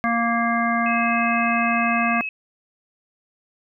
harmonic tone, 233.1 Hz, A#3, in tune, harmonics 1 / 3 / 5 / 7 / 9, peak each -23 / -24 / -24 / -27 / -27 dBFS, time 0.04-2.21 s, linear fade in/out 0 ms
sine tone, 2575 Hz, E7, 41 cents flat, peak -25 dBFS, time 0.86-2.29 s, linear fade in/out 2 ms
effects none

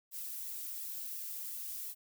violet noise with flanger, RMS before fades -42 dBFS, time 0.11-1.95 s, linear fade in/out 50 ms, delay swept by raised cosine 1.3 to 3.2 ms, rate 2.8 Hz, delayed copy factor -0.75, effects none

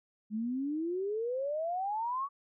sine exponential sweep, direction up, 207.7 to 1145 Hz, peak -31 dBFS, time 0.3-2.29 s, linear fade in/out 50 ms, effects none

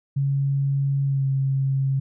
sine tone with pitch glide, 138.6 to 135.43 Hz, C#3 to C#3, 0 to -40 cents, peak -19 dBFS, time 0.16-2 s, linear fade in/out 10 ms, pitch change -40 cents, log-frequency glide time 1.05-1.26 s, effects none

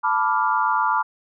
sine chord, B half-diminished seventh, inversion third, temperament equal, 880 / 987.8 / 1174.7 / 1396.9 Hz, A5 / B5 / D6 / F6, 0 / 0 / 0 / 0 cents, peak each -23 / -22 / -23 / -25 dBFS, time 0.03-1.03 s, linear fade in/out 20 ms, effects none

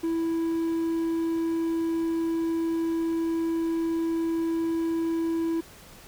triangle tone, 329.6 Hz, E4, in tune, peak -22 dBFS, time 0.03-5.61 s, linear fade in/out 10 ms, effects pink hiss -49 dBFS RMS until 6.07 s

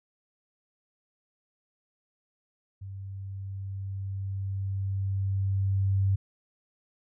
sine tone with level ramp, 97.3 Hz, G2, 12 cents flat, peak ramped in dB -37 to -21 dBFS, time 2.81-6.16 s, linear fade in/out 10 ms, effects none

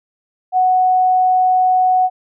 sine tone, 740 Hz, F#5, in tune, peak -10 dBFS, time 0.52-2.1 s, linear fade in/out 50 ms, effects none

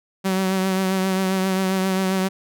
sawtooth tone with vibrato, 189.4 Hz, F#3, 41 cents sharp, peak -15 dBFS, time 0.24-2.29 s, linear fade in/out 20 ms, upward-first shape triangle, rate 7.5 Hz, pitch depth 33 cents each way, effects none

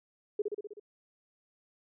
sine tone with echo, 415.3 Hz, G#4, in tune, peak -26 dBFS, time 0.39-0.42 s, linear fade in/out 5 ms, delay 63 ms, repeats 6, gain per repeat -3 dB, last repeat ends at 0.798 s, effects none

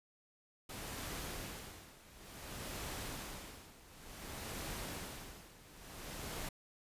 pink noise with tremolo, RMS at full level -43 dBFS, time 0.69-6.49 s, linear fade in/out 5 ms, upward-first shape sine, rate 0.56 Hz, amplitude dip 85%, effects resampled to 32000 Hz

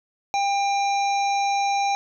harmonic tone with a mistuned harmonic, 798 Hz, G5, 31 cents sharp, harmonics 1 / 3 / 5 / 7 / 8, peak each -20 / -30 / -34 / -37 / -38 dBFS, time 0.34-1.95 s, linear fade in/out 0 ms, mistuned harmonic 5, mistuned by -21 cents, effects none

